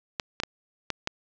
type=clicks; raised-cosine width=0.2 ms; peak=-10 dBFS; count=5; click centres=0.198 / 0.401 / 0.435 / 0.903 / 1.074 s; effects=resampled to 16000 Hz + 7-bit